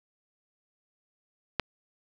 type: click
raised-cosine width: 0.3 ms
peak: -9 dBFS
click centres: 1.597 s
effects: none